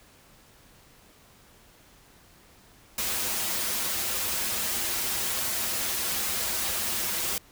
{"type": "noise with comb filter", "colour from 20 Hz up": "white", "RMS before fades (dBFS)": -29, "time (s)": [2.98, 7.38], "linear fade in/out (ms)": 2, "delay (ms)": 6.9, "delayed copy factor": -0.8, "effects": ["pink hiss -56 dBFS RMS until 7.51 s"]}